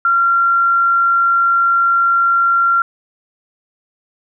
sine tone, 1375 Hz, F6, 27 cents flat, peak -10 dBFS, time 0.05-2.82 s, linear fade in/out 2 ms, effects none

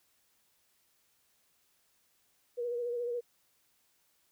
sine tone with vibrato, 480.3 Hz, B4, 48 cents flat, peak -32 dBFS, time 2.57-3.21 s, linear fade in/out 20 ms, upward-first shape sine, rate 14 Hz, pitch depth 36 cents each way, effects white hiss -72 dBFS RMS until 4.31 s

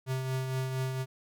square tone with tremolo, 130.81 Hz, C3, in tune, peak -29 dBFS, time 0.06-1.06 s, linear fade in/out 50 ms, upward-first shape triangle, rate 4.3 Hz, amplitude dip 45%, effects none

